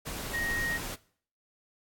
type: tone in noise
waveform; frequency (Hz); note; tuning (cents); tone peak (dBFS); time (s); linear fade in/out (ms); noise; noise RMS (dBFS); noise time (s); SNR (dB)
sine; 1873; A#6; +8; -30; 0.33-0.78; 20; pink; -37; 0.05-0.96; +4
effects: noise-tail reverb RT60 0.5 s tail -19 dB re dry + AAC 64 kbps